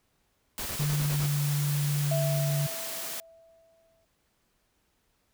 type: high-pass noise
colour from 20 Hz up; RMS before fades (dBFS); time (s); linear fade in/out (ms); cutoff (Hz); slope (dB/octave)
white; -36; 0.58-3.2; 0; 130; 24
type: noise bursts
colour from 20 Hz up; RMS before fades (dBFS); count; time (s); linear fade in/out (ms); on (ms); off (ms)
pink; -38; 7; 0.59-1.261; 0; 65; 36
type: tone with pitch glide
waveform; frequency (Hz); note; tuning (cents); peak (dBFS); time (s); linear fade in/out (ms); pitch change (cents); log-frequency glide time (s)
sine; 146.83 to 144.98; D3 to D3; 0 to -22; -25; 0.79-2.67; 10; -22; 1.08-1.29
type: tone with exponential decay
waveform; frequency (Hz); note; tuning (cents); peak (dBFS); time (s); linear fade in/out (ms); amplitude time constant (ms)
sine; 659.3; E5; 0; -27; 2.11-4.05; 5; 420
effects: pink hiss -72 dBFS RMS until 5.33 s